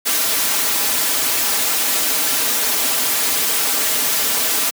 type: noise with comb filter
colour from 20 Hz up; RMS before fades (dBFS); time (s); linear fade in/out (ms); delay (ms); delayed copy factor
white; -18; 0.05-4.71; 20; 5.5; -0.7
effects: high-pass 200 Hz 12 dB/octave